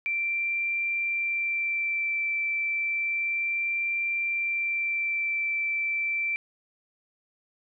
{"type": "tone with vibrato", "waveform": "sine", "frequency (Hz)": 2347, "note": "D7", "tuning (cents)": -2, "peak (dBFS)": -25, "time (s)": [0.06, 6.36], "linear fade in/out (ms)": 0, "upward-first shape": "sine", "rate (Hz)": 0.31, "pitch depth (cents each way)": 10, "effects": []}